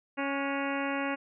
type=harmonic tone with a mistuned harmonic; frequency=277.2 Hz; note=C#4; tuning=in tune; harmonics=1 / 2 / 3 / 4 / 5 / 6 / 7 / 8 / 9 / 10; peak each=-33 / -36 / -38 / -39 / -40 / -41 / -41 / -42 / -43 / -43 dBFS; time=0.17-1.16 s; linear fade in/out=20 ms; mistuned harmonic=5; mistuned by=+49 cents; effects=none